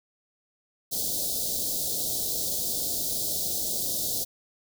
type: band-stop noise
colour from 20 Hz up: white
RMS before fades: -29 dBFS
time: 0.91-4.25 s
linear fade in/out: 20 ms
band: 700 to 3700 Hz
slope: 48 dB/octave
effects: none